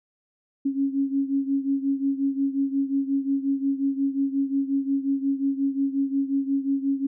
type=beating tone pair; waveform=sine; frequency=273.5 / 279.1 Hz; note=C#4 / C#4; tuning=-23 / +12 cents; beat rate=5.6 Hz; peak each=-23 / -27 dBFS; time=0.65-7.07 s; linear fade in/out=10 ms; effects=none